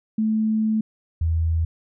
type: tone pair in turn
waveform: sine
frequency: 218.2 / 81.73 Hz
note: A3 / E2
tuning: -14 / -14 cents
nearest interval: octave + perfect fourth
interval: 1700 cents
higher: first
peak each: -18 dBFS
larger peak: neither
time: 0.18-0.81 / 1.21-1.65 s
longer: first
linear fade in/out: 5 ms
effects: none